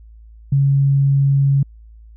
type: tone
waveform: sine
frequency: 138.59 Hz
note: C#3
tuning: in tune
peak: -11 dBFS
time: 0.52-1.63 s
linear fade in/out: 5 ms
effects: added 55 Hz sine -39 dBFS peak until 2.16 s